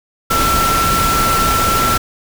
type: tone in noise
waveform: sine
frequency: 1343 Hz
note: E6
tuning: 32 cents sharp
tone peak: -14 dBFS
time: 0.3-1.98 s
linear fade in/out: 10 ms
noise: pink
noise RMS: -17 dBFS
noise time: 0.3-1.98 s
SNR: 0 dB
effects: none